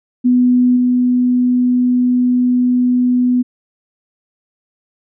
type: tone with level steps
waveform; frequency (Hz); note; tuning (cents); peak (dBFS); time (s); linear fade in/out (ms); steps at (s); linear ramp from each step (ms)
sine; 248.3; B3; +9; -8 / -10; 0.24-3.43; 20; 0.76; 10
effects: none